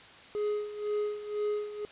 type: tone with tremolo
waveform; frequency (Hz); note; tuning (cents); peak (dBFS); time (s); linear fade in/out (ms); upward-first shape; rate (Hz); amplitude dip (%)
triangle; 418.3; G#4; +12; -25; 0.35-1.85; 0; sine; 2; 75
effects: white hiss -51 dBFS RMS until 1.91 s + resampled to 8000 Hz